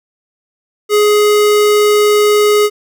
square tone, 418.1 Hz, G#4, 12 cents sharp, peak -8 dBFS, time 0.89-2.7 s, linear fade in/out 50 ms, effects none

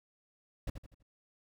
brown noise with echo, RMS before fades -34 dBFS, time 0.67-0.7 s, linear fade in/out 5 ms, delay 82 ms, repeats 4, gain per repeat -8 dB, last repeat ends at 1.028 s, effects none

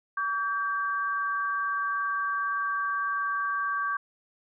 sine tone pair together, 1142 / 1579.5 Hz, D6 / G6, -49 / +13 cents, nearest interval tritone, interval 562 cents, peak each -28 / -30 dBFS, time 0.17-3.97 s, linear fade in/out 5 ms, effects none

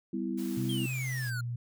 sine chord, E minor, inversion first, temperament equal with one note detuned, 196 / 251.1 / 329.6 Hz, G3 / B3 / E4, 0 / +29 / 0 cents, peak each -35 dBFS, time 0.13-0.86 s, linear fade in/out 5 ms
white noise, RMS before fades -48 dBFS, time 0.37-1.31 s, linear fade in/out 20 ms
sine tone with pitch glide, 129.2 to 119.85 Hz, C3 to A#2, -21 to +48 cents, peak -32 dBFS, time 0.57-1.56 s, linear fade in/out 5 ms, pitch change -131 cents, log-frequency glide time 1.21-1.29 s
square exponential sweep, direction down, 3282 to 1396.9 Hz, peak -37 dBFS, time 0.69-1.41 s, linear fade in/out 5 ms
effects none

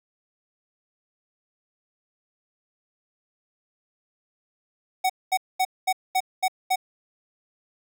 square tone bursts, 749 Hz, F#5, 21 cents sharp, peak -20 dBFS, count 7, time 5.04-6.759 s, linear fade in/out 10 ms, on 57 ms, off 220 ms, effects none

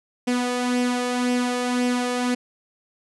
sawtooth tone with flanger, 246.9 Hz, B3, in tune, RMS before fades -23 dBFS, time 0.27-2.35 s, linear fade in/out 10 ms, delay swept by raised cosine 0.36 to 1.76 ms, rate 1.9 Hz, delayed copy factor +0.5, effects resampled to 24000 Hz

